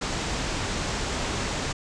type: low-pass noise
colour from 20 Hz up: pink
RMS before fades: -29 dBFS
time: 0.01-1.73 s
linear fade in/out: 10 ms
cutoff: 8000 Hz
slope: 48 dB/octave
effects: none